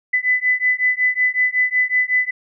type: beating tone pair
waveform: sine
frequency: 2000 / 2005.4 Hz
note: B6 / B6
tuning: +21 / +26 cents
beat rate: 5.4 Hz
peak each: -18 dBFS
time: 0.13-2.31 s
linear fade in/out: 10 ms
effects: none